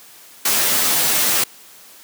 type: noise with comb filter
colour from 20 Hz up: white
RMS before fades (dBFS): -17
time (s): 0.45-1.44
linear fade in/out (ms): 5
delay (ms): 11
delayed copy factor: -0.85
effects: white hiss -44 dBFS RMS until 2.03 s + high-pass 150 Hz 12 dB/octave